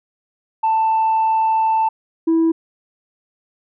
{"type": "tone pair in turn", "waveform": "sine", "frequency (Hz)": [886, 327.3], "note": ["A5", "E4"], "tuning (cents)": [12, -12], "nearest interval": "octave + perfect fourth", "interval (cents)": 1724, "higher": "first", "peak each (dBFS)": [-12, -10], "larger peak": "second", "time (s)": [[0.63, 1.89], [2.27, 2.52]], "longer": "first", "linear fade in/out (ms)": 10, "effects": ["tanh soft clip ceiling -11 dBFS"]}